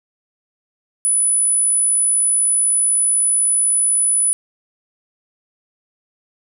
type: tone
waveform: sine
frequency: 9956 Hz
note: D#9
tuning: in tune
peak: -13 dBFS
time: 1.05-4.33 s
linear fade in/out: 0 ms
effects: none